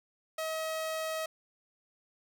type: tone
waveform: sawtooth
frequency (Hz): 637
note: D#5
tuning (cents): +41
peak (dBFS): -29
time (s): 0.38-1.26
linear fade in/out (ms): 5
effects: none